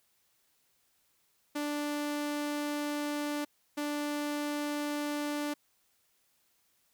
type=tone bursts at uneven times; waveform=sawtooth; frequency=293.7 Hz; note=D4; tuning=in tune; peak=-28 dBFS; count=2; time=1.55-3.45 / 3.77-5.54 s; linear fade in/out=10 ms; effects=white hiss -72 dBFS RMS until 6.93 s